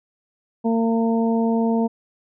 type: harmonic tone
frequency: 227.9 Hz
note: A#3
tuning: 39 cents flat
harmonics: 1 / 2 / 3 / 4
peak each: -18 / -24 / -28 / -30 dBFS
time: 0.64-1.88 s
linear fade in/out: 20 ms
effects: none